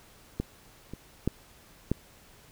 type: clicks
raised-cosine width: 3 ms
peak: -16 / -25 / -12 / -12 dBFS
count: 4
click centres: 0.4 / 0.936 / 1.276 / 1.916 s
effects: pink hiss -56 dBFS RMS until 2.51 s